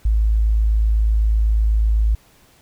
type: tone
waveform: sine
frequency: 54 Hz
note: A1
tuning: 32 cents flat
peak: -13 dBFS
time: 0.05-2.15 s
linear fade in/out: 5 ms
effects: pink hiss -53 dBFS RMS until 2.61 s